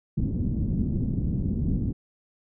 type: low-pass noise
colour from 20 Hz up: white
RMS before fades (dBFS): -26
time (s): 0.17-1.93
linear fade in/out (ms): 10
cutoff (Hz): 230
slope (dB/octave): 24
effects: none